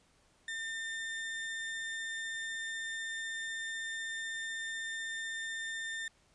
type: tone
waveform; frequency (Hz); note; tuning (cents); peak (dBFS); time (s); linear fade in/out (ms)
35% pulse; 1804; A6; +43; -35; 0.48-6.08; 2
effects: pink hiss -68 dBFS RMS until 6.34 s + resampled to 22050 Hz